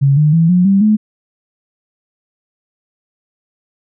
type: tone with pitch steps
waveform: sine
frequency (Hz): 138.59 / 151.13 / 164.81 / 179.73 / 196 / 213.7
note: C#3 / D3 / E3 / F3 / G3 / G#3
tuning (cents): 0 / +50 / 0 / +50 / 0 / +50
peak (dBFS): -7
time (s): 0.01-0.97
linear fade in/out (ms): 20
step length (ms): 160
effects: none